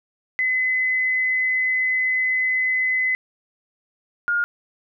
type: tone pair in turn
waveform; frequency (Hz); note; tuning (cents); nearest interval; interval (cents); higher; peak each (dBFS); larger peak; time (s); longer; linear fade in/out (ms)
sine; 2027 / 1420.9; B6 / F6; +45 / +29; tritone; 616; first; -18; neither; 0.39-3.15 / 4.28-4.44; first; 0
effects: none